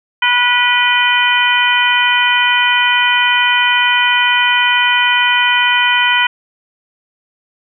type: harmonic tone with a mistuned harmonic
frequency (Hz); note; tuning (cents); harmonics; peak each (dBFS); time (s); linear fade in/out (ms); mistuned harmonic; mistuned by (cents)
488.9; B4; -18; 2 / 3 / 4 / 5 / 6; -16 / -16 / -16 / -16 / -16; 0.22-6.27; 5; 6; +66
effects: none